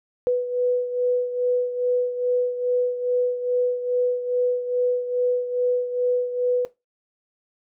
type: beating tone pair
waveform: sine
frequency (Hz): 493.9 / 496.3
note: B4 / B4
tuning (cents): 0 / +8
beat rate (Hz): 2.4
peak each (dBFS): -20 / -26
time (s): 0.27-6.65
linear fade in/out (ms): 0
effects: noise-tail reverb RT60 0.2 s tail -17 dB re dry